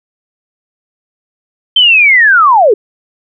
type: linear sweep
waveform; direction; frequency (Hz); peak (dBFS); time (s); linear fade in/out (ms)
sine; down; 3136 to 377.4; -3; 1.76-2.74; 5
effects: none